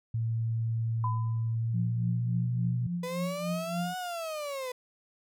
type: tone with pitch glide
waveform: sine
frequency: 113.8 to 121.97 Hz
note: A#2 to B2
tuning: -41 to -21 cents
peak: -27 dBFS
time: 0.14-2.87 s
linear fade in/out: 5 ms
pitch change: +120 cents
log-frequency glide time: 1.58-2.48 s
type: tone with exponential decay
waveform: sine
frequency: 1005 Hz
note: B5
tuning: 30 cents sharp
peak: -28 dBFS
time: 1.04-1.55 s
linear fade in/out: 2 ms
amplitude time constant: 110 ms
type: tone with tremolo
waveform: sine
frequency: 174.61 Hz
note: F3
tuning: in tune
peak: -28 dBFS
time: 1.73-3.95 s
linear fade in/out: 20 ms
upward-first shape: triangle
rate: 3.5 Hz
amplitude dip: 85%
type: linear two-way sweep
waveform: 35% pulse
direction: up then down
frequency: 493.9 to 740 to 493.9 Hz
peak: -32 dBFS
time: 3.03-4.72 s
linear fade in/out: 5 ms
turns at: 3.97 s
effects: none